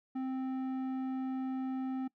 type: tone with low-pass filter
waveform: square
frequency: 261.6 Hz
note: C4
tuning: in tune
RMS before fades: -36 dBFS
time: 0.15-2.08 s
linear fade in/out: 10 ms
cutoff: 1000 Hz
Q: 0.54
effects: noise-tail reverb RT60 0.1 s tail -22 dB re dry